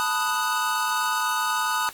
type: chord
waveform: square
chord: B dominant seventh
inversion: third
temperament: equal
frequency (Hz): 880 / 987.8 / 1244.5 / 1480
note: A5 / B5 / D#6 / F#6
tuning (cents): 0 / 0 / 0 / 0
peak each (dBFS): -30 / -30 / -27 / -29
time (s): 0-1.89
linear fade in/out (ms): 0
effects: white hiss -45 dBFS RMS until 1.93 s + AAC 64 kbps